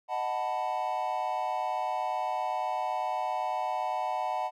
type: chord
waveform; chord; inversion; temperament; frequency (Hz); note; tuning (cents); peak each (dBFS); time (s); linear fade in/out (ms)
triangle; B dominant seventh; first; equal; 622.3 / 740 / 880 / 987.8; D#5 / F#5 / A5 / B5; 0 / 0 / 0 / 0; -35 / -30 / -32 / -35; 0.08-4.51; 50
effects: none